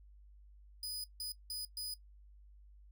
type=tone bursts at uneven times; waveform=sawtooth; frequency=4978 Hz; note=D#8; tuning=in tune; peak=-36 dBFS; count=4; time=0.83-1.04 / 1.2-1.32 / 1.5-1.65 / 1.77-1.94 s; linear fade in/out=2 ms; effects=noise-tail reverb RT60 0.1 s tail -18 dB re dry + added 50 Hz sine -56 dBFS peak until 2.91 s